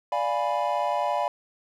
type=chord; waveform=triangle; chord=D diminished seventh; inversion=none; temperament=equal; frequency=587.3 / 698.5 / 830.6 / 987.8 Hz; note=D5 / F5 / Ab5 / Cb6; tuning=0 / 0 / 0 / 0 cents; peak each=-27 dBFS; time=0.12-1.28 s; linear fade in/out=2 ms; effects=none